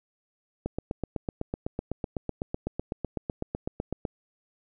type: click train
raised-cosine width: 2 ms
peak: -16 dBFS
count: 28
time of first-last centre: 0.66-4.052 s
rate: 7.96 Hz
effects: none